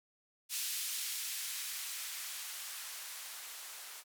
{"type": "noise with band-pass filter sweep", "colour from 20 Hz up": "violet", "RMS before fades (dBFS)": -42, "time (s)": [0.49, 4.04], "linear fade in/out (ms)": 50, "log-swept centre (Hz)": [2900, 690], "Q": 0.72, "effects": []}